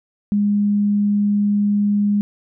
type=tone; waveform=sine; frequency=205.1 Hz; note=G#3; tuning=21 cents flat; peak=-14 dBFS; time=0.32-2.21 s; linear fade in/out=0 ms; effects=none